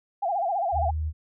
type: tone with vibrato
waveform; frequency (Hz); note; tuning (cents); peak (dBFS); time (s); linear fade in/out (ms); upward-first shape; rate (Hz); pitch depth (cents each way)
sine; 740; F#5; 0; -23; 0.22-0.91; 10; sine; 15; 180
type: tone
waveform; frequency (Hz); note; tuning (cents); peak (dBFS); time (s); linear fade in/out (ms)
sine; 77.78; D#2; 0; -25; 0.72-1.13; 50
effects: none